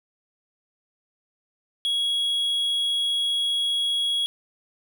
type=tone; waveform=triangle; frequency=3325 Hz; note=G#7; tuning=1 cent sharp; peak=-20 dBFS; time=1.85-4.26 s; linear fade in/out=0 ms; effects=none